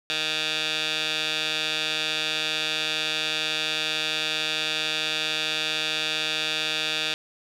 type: tone with band-pass filter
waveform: 15% pulse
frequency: 155.56 Hz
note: D#3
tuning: in tune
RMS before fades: -27 dBFS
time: 0.1-7.14 s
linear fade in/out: 0 ms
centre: 3400 Hz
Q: 2.8
effects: none